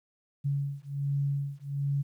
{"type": "beating tone pair", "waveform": "sine", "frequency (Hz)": [140.1, 141.4], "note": ["C#3", "C#3"], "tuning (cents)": [19, 35], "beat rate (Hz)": 1.3, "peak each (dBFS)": -31, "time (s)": [0.44, 2.03], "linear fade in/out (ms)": 20, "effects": ["11-bit"]}